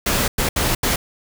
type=noise bursts at uneven times; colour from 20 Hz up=pink; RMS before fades=-19 dBFS; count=4; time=0.06-0.28 / 0.38-0.49 / 0.56-0.75 / 0.83-0.96 s; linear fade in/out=5 ms; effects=none